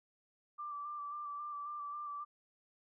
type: tone with vibrato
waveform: sine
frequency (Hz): 1174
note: D6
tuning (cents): -1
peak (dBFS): -40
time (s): 0.58-2.25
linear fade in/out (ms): 20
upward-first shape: square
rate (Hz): 3.7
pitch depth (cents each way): 21
effects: none